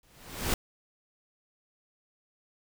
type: noise with exponential growth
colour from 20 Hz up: pink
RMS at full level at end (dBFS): -26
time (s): 0.03-0.54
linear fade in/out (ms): 2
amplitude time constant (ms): 110
effects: none

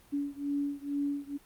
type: beating tone pair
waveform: sine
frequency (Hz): 283.9 / 286.1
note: C#4 / D4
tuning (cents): +41 / -45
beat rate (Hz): 2.2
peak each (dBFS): -33 / -34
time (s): 0.12-1.38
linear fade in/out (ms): 20
effects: pink hiss -60 dBFS RMS until 1.45 s + Opus 32 kbps

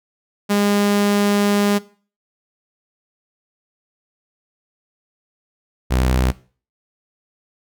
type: tone pair in turn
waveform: sawtooth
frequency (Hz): 203.9 / 63.52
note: G#3 / B1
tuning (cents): -32 / +49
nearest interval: octave + minor sixth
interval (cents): 2019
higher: first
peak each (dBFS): -11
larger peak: neither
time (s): 0.49-1.79 / 5.9-6.32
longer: first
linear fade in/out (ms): 20
effects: noise-tail reverb RT60 0.4 s tail -19 dB re dry

